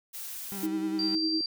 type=noise; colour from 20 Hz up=blue; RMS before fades=-39 dBFS; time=0.13-0.67 s; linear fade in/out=20 ms
type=tone with vibrato; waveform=35% pulse; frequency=196 Hz; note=G3; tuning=in tune; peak=-35 dBFS; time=0.52-1.15 s; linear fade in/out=0 ms; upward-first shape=sine; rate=9.9 Hz; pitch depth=35 cents each way
type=tone with tremolo; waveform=sine; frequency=317.7 Hz; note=D#4; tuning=36 cents sharp; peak=-26 dBFS; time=0.63-1.41 s; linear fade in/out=2 ms; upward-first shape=sine; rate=10 Hz; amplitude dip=45%
type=tone; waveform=sine; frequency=4707 Hz; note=D8; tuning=3 cents sharp; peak=-28 dBFS; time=0.99-1.46 s; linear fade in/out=2 ms
effects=none